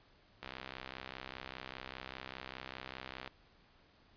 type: click train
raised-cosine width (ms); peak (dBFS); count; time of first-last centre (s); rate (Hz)
0.3; -27; 186; 0.43-3.276; 65
effects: pink hiss -66 dBFS RMS until 4.16 s + resampled to 11025 Hz